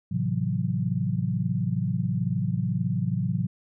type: chord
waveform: sine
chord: F# half-diminished seventh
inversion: first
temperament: just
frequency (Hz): 111 / 133.2 / 166.5 / 185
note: A2 / C3 / E3 / F#3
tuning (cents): +16 / +31 / +18 / 0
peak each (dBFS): -29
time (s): 0.11-3.47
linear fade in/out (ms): 10
effects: none